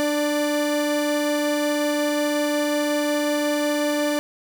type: tone pair together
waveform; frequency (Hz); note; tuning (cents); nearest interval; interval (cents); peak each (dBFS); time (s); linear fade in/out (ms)
45% pulse; 296.4 / 587.3; D4 / D5; +16 / 0; octave; 1184; -23; 0-4.19; 0
effects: none